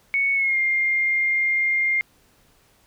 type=tone with pitch glide; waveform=sine; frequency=2217 to 2114 Hz; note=C#7 to C7; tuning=0 to +17 cents; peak=-18 dBFS; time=0.14-2.01 s; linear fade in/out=0 ms; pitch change=-83 cents; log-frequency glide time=0.34-0.58 s; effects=pink hiss -59 dBFS RMS until 2.86 s